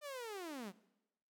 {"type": "linear sweep", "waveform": "sawtooth", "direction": "down", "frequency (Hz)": [607, 170.3], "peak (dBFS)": -40, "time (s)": [0.01, 0.73], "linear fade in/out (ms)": 50, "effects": ["noise-tail reverb RT60 0.9 s tail -19 dB re dry"]}